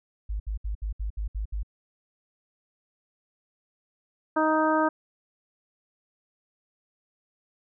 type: tone bursts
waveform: sine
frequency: 51.8 Hz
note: G#1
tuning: 4 cents flat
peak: -27 dBFS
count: 8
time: 0.29-1.632 s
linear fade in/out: 10 ms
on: 110 ms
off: 66 ms
type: harmonic tone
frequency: 312.4 Hz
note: D#4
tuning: 7 cents sharp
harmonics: 1 / 2 / 3 / 4 / 5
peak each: -25 / -26 / -26 / -28 / -31 dBFS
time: 4.36-4.89 s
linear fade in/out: 10 ms
effects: none